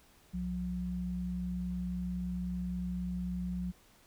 sine tone pair together, 63.68 / 180 Hz, C2 / F#3, -46 / -47 cents, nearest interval octave + tritone, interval 1799 cents, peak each -40 / -34 dBFS, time 0.33-3.72 s, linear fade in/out 20 ms, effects pink hiss -63 dBFS RMS until 4.06 s

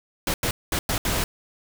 pink noise bursts at uneven times, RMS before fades -24 dBFS, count 5, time 0.27-0.34 / 0.43-0.51 / 0.72-0.79 / 0.89-0.98 / 1.05-1.24 s, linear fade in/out 2 ms, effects none

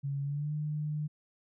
sine tone with pitch glide, 139.9 to 150.81 Hz, C#3 to D3, +16 to +46 cents, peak -31 dBFS, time 0.03-1.08 s, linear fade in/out 20 ms, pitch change +130 cents, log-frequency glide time 0.22-0.52 s, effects none

